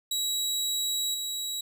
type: tone with level steps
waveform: 25% pulse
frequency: 3878 Hz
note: B7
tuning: 32 cents flat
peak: -23 / -27 dBFS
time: 0.11-1.61 s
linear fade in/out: 5 ms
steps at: 1.14 s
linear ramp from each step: 5 ms
effects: none